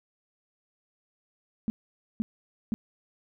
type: tone bursts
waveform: sine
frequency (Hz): 220.9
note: A3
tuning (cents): +7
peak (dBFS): -24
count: 3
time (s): 1.68-2.74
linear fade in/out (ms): 0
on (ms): 20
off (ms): 500
effects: none